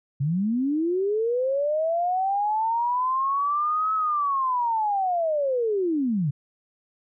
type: linear two-way sweep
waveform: sine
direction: up then down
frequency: 130.81 to 1296 to 130.81 Hz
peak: -21 dBFS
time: 0.2-6.31 s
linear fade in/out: 10 ms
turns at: 3.94 s
effects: none